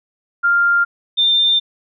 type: tone pair in turn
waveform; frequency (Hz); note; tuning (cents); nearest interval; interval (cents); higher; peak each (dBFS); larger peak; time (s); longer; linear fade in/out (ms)
sine; 1396.9 / 3596; F6 / A7; 0 / +37; octave + major third; 1637; second; -11; neither; 0.43-0.85 / 1.17-1.6; second; 20
effects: none